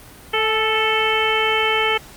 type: harmonic tone with a mistuned harmonic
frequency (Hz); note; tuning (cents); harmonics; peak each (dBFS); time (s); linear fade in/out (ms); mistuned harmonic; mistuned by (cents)
440; A4; 0; 1 / 2 / 3 / 4 / 5 / 6 / 7; -22 / -24 / -24 / -27 / -22 / -26 / -23; 0.33-1.98; 10; 2; -33
effects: pink hiss -42 dBFS RMS until 2.16 s + Opus 32 kbps